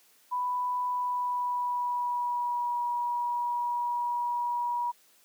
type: tone with pitch glide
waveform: sine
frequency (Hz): 991 to 962.8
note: B5 to B5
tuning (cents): +6 to -44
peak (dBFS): -27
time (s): 0.31-4.92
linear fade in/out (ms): 20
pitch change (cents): -50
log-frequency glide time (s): 0.89-2.79
effects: white hiss -62 dBFS RMS until 5.24 s + high-pass 200 Hz 12 dB/octave